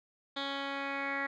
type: tone with low-pass filter sweep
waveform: 10% pulse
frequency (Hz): 277.2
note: C#4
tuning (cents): 0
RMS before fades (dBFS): -36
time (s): 0.36-1.27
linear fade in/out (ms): 10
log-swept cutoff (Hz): 3500 to 2000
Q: 6.6
effects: none